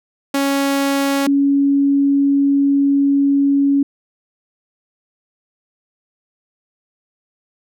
sawtooth / sine tone pair in turn, 277.2 / 279.6 Hz, C#4 / C#4, 0 / +15 cents, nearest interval unison, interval 15 cents, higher second, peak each -11 dBFS, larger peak neither, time 0.34-1.27 / 1.27-3.83 s, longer second, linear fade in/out 5 ms, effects none

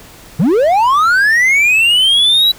triangle linear sweep, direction up, 130.81 to 3951 Hz, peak -6 dBFS, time 0.39-2.52 s, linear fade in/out 10 ms, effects pink hiss -38 dBFS RMS until 2.58 s

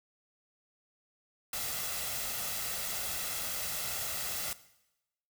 white noise with comb filter, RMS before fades -36 dBFS, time 1.53-4.53 s, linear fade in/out 2 ms, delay 1.5 ms, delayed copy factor +0.5, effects noise-tail reverb RT60 0.9 s tail -17 dB re dry

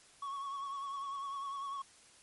triangle tone with vibrato, 1108.7 Hz, C#6, in tune, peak -36 dBFS, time 0.22-1.82 s, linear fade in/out 5 ms, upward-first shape sine, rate 10 Hz, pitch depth 39 cents each way, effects white hiss -61 dBFS RMS until 2.22 s + MP3 48 kbps

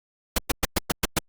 pink noise bursts, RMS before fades -21 dBFS, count 7, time 0.36-1.188 s, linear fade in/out 5 ms, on 24 ms, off 110 ms, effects Opus 48 kbps

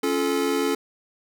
square chord, Db augmented, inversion none, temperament just, 277.2 / 346.5 / 433.1 Hz, Db4 / F4 / A4, 0 / -14 / -27 cents, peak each -26 / -29 / -25 dBFS, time 0.03-0.75 s, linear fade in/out 5 ms, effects none

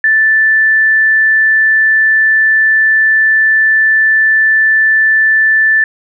sine tone, 1760 Hz, A6, in tune, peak -6 dBFS, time 0.04-5.84 s, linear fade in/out 2 ms, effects none

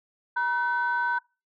sine tone pair together, 957 / 1519.1 Hz, A#5 / F#6, +45 / +45 cents, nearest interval minor sixth, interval 800 cents, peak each -25 dBFS, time 0.36-1.19 s, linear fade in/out 10 ms, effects noise-tail reverb RT60 0.3 s tail -25 dB re dry + tanh soft clip ceiling -17 dBFS

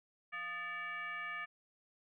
sine tone with frequency modulation, 1760 Hz, A6, in tune, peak -39 dBFS, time 0.32-1.46 s, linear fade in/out 20 ms, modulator 532 Hz, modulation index 1.2, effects none

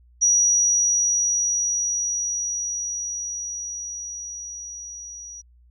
sine tone with level ramp, 5800 Hz, F#8, 35 cents flat, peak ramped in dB -14 to -36 dBFS, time 0.21-5.42 s, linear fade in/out 20 ms, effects added 60 Hz sine -51 dBFS peak until 5.7 s

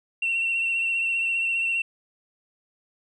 sine tone with vibrato, 2717 Hz, F7, 48 cents flat, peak -21 dBFS, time 0.22-1.82 s, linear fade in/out 5 ms, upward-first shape sine, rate 15 Hz, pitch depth 25 cents each way, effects tanh soft clip ceiling -18 dBFS

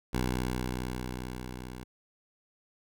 10% pulse tone with level ramp, 62.4 Hz, B1, 19 cents sharp, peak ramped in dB -19 to -33 dBFS, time 0.13-1.84 s, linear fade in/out 10 ms, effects none

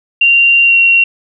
sine tone with pitch glide, 2769 to 2744 Hz, F7 to F7, -15 to -31 cents, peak -5 dBFS, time 0.21-1.04 s, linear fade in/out 5 ms, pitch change -16 cents, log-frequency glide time 0.64-0.75 s, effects none

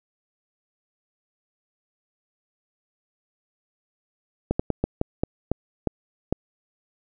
slowing click train, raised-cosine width 2 ms, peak -8 dBFS, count 9, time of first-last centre 4.51-6.326 s, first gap 85 ms, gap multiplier 1.27, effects none

